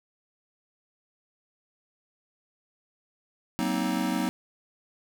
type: chord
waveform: square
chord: C half-diminished seventh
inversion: second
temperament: just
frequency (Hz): 188.37 / 235.5 / 261.6 / 314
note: Gb3 / Bb3 / C4 / Eb4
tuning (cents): +31 / +18 / 0 / +16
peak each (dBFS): -32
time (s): 3.59-4.29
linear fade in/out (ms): 0
effects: none